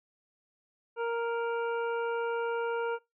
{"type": "harmonic tone", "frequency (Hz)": 466.2, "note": "A#4", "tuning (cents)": 0, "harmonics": [1, 2, 3, 5, 6], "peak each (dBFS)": [-30, -36, -38, -49, -51], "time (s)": [0.96, 2.99], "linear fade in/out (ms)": 50, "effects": ["noise-tail reverb RT60 0.2 s tail -23 dB re dry"]}